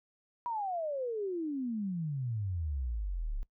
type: exponential sweep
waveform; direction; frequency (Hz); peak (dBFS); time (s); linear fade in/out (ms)
sine; down; 980 to 32.17; -32; 0.46-3.43; 0
effects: noise-tail reverb RT60 0.1 s tail -21 dB re dry